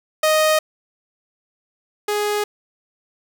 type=tone pair in turn; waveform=sawtooth; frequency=622.3 / 416.1 Hz; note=D#5 / G#4; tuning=0 / +3 cents; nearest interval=perfect fifth; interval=697 cents; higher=first; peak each=-10 / -15 dBFS; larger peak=first; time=0.23-0.59 / 2.08-2.44 s; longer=neither; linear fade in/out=5 ms; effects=none